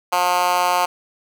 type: tone with high-pass filter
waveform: 10% pulse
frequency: 178.7 Hz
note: F3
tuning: 40 cents sharp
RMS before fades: -18 dBFS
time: 0.12-0.86 s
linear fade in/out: 10 ms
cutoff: 830 Hz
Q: 1.9
effects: none